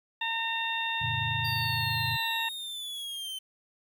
harmonic tone, 912 Hz, A#5, 38 cents flat, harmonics 1 / 2 / 3 / 4, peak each -34 / -34 / -34 / -34 dBFS, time 0.21-2.49 s, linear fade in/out 5 ms
sine chord, Gb augmented, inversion none, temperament just, 92.5 / 115.62 / 144.53 Hz, Gb2 / Bb2 / D3, 0 / -14 / -27 cents, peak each -39 / -34 / -37 dBFS, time 1.01-2.17 s, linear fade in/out 10 ms
45% pulse exponential sweep, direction down, 4699 to 3070 Hz, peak -35 dBFS, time 1.44-3.39 s, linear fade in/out 10 ms
effects 10-bit

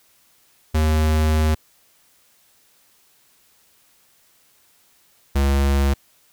square tone pair in turn, 77.8 / 69.31 Hz, D#2 / C#2, 0 / 0 cents, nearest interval major second, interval 200 cents, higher first, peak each -16 dBFS, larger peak neither, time 0.74-1.55 / 5.35-5.94 s, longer first, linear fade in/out 10 ms, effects white hiss -58 dBFS RMS until 6.32 s

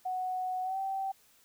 sine tone with pitch glide, 740 to 774.1 Hz, F#5 to G5, 0 to -22 cents, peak -31 dBFS, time 0.05-1.12 s, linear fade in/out 10 ms, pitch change +78 cents, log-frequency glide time 0.63-0.78 s, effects white hiss -64 dBFS RMS until 1.44 s

